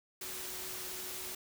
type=tone in noise; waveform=sine; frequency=370 Hz; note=F#4; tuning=in tune; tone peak=-52 dBFS; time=0.21-1.35 s; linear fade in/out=5 ms; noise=white; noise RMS=-42 dBFS; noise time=0.21-1.35 s; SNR=-13 dB; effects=none